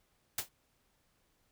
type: noise with exponential decay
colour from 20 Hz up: white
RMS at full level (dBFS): -29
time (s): 0.38-0.49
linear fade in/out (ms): 5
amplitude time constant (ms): 23
effects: pink hiss -74 dBFS RMS until 1.51 s